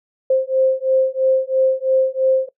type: beating tone pair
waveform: sine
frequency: 524 / 527 Hz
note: C5 / C5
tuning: +2 / +12 cents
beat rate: 3 Hz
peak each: -17 dBFS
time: 0.3-2.49 s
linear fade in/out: 5 ms
effects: noise-tail reverb RT60 0.1 s tail -20 dB re dry